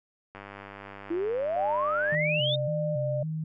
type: click train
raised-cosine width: 0.5 ms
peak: -27 dBFS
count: 180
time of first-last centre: 0.35-2.147 s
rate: 99.6 Hz
type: exponential sweep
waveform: sine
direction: up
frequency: 323.5 to 3729 Hz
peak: -26 dBFS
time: 1.1-2.56 s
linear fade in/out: 10 ms
type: tone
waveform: sine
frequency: 600 Hz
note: D5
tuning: 37 cents sharp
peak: -28 dBFS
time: 1.56-3.23 s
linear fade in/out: 5 ms
type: tone with vibrato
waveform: sine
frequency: 145.3 Hz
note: D3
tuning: 18 cents flat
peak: -29 dBFS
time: 2.12-3.44 s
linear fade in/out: 5 ms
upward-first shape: square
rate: 1.8 Hz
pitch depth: 140 cents each way
effects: none